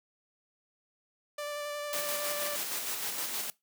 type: tone with vibrato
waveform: sawtooth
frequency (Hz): 587.3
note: D5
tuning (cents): 0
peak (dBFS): -31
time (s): 1.38-2.56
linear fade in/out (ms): 5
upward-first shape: square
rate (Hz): 11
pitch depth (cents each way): 10
type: noise with tremolo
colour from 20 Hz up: white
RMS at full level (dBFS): -34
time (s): 1.93-3.5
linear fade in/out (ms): 0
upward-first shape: square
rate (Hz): 6.4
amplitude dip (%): 30
effects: noise-tail reverb RT60 0.2 s tail -22 dB re dry + high-pass 200 Hz 12 dB/octave